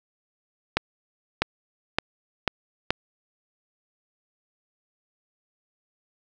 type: accelerating click train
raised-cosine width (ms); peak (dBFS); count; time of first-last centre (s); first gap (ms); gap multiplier
0.3; -4; 5; 0.77-2.906; 650; 0.87
effects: none